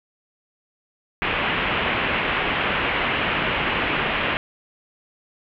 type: low-pass noise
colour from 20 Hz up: white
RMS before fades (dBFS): -23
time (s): 1.22-4.37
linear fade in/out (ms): 0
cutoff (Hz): 3000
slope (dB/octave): 48
effects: none